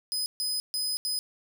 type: tone bursts at uneven times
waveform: sawtooth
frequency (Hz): 5020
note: D#8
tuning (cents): +15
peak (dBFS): -25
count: 4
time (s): 0.12-0.26 / 0.4-0.6 / 0.74-0.97 / 1.05-1.19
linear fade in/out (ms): 0
effects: none